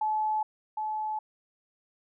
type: tone pair in turn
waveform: sine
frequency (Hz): 861 / 861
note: A5 / A5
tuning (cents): -38 / -38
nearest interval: unison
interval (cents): 0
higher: neither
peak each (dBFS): -25 / -29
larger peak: first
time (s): 0.01-0.43 / 0.77-1.19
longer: neither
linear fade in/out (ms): 5
effects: none